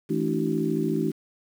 harmonic tone with a mistuned harmonic, 54.3 Hz, A1, 22 cents flat, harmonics 3 / 4 / 5 / 6 / 7, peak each -29 / -29 / -29 / -29 / -29 dBFS, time 0.09-1.12 s, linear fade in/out 20 ms, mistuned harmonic 5, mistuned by +100 cents, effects 8-bit

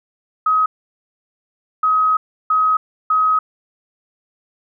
sine tone bursts at uneven times, 1267 Hz, D#6, 31 cents sharp, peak -12 dBFS, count 4, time 0.46-0.66 / 1.83-2.17 / 2.5-2.77 / 3.1-3.39 s, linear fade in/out 5 ms, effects none

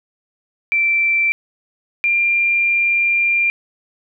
sine tone pair in turn, 2342 / 2387 Hz, D7 / D7, -5 / +28 cents, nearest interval unison, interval 33 cents, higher second, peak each -13 dBFS, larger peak neither, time 0.72-1.32 / 2.04-3.5 s, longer second, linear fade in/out 0 ms, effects none

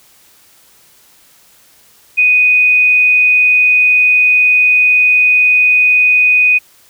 sine tone, 2489 Hz, D#7, in tune, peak -6 dBFS, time 2.17-6.59 s, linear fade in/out 20 ms, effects white hiss -47 dBFS RMS until 6.89 s

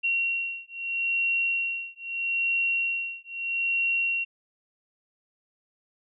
sine beating tone pair, 2741 / 2741.78 Hz, F7 / F7, -33 / -33 cents, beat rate 0.78 Hz, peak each -28 dBFS, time 0.03-4.25 s, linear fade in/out 20 ms, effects none

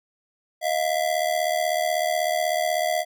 square ring-modulated tone, 668 Hz, E5, 23 cents sharp, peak -19 dBFS, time 0.61-3.05 s, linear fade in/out 50 ms, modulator 38.1 Hz, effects none

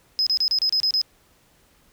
triangle tone bursts, 5080 Hz, D#8, 35 cents sharp, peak -15 dBFS, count 8, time 0.19-1.015 s, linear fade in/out 0 ms, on 76 ms, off 31 ms, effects tanh soft clip ceiling -15 dBFS + pink hiss -59 dBFS RMS until 1.92 s

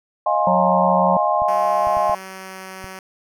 sine chord, F minor seventh, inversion third, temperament equal with one note detuned, 622.3 / 698.5 / 830.6 / 1058.1 Hz, Eb5 / F5 / Ab5 / C6, 0 / 0 / 0 / +19 cents, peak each -21 dBFS, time 0.26-2.15 s, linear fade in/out 5 ms
harmonic tone, 183.4 Hz, F#3, 15 cents flat, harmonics 1 / 3 / 5, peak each -21 / -21 / -21 dBFS, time 0.47-1.17 s, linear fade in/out 2 ms
clicks, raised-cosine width 5 ms, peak -24 dBFS, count 5, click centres 1.42 / 1.871 / 1.97 / 2.096 / 2.843 s
5% pulse tone with pitch glide, 190.3 to 188.99 Hz, F#3 to F#3, +49 to +37 cents, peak -22 dBFS, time 1.48-2.99 s, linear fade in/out 2 ms, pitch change -12 cents, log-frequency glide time 1.93-2.66 s
effects none

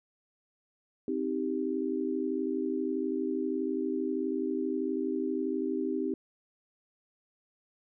sine chord, C minor, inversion none, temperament just, 261.6 / 314 / 392.4 Hz, C4 / Eb4 / G4, 0 / +16 / +2 cents, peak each -33 dBFS, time 1.08-6.14 s, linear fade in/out 2 ms, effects none

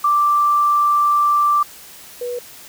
sine tone pair in turn, 1174.7 / 487.4 Hz, D6 / B4, 0 / -23 cents, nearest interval octave + minor third, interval 1523 cents, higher first, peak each -12 / -22 dBFS, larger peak first, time 0.04-1.63 / 2.21-2.39 s, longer first, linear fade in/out 5 ms, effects white hiss -40 dBFS RMS until 2.68 s

